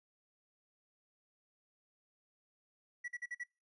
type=tone bursts; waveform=triangle; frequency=1943 Hz; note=B6; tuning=29 cents flat; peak=-37 dBFS; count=5; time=3.04-3.438 s; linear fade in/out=10 ms; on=42 ms; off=47 ms; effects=noise-tail reverb RT60 0.3 s tail -25 dB re dry + resampled to 24000 Hz